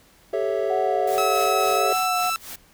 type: chord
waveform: triangle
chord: A dominant seventh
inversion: third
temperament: equal with one note detuned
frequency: 392 / 436.5 / 554.4 / 659.3 Hz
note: G4 / A4 / C#5 / E5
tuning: 0 / -14 / 0 / 0 cents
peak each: -25 dBFS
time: 0.33-1.93 s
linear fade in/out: 5 ms
type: tone with vibrato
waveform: sine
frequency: 733 Hz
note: F#5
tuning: 16 cents flat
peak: -23 dBFS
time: 0.7-2.3 s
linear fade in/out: 5 ms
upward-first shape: sine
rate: 2.5 Hz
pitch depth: 25 cents each way
type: noise with tremolo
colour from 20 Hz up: white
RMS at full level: -35 dBFS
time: 1.07-2.56 s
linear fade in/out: 5 ms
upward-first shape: triangle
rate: 3.6 Hz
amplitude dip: 90%
type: tone with pitch glide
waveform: sawtooth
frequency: 1293 to 1324.8 Hz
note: E6 to E6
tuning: -34 to +8 cents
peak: -19 dBFS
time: 1.18-2.36 s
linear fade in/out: 0 ms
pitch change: +42 cents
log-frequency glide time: 1.75-1.93 s
effects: pink hiss -55 dBFS RMS until 2.73 s